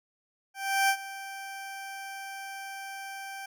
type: tone with ADSR envelope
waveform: 20% pulse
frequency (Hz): 782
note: G5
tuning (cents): -4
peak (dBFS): -16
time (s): 0.54-3.46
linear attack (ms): 350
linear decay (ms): 72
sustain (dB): -17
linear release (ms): 5
effects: none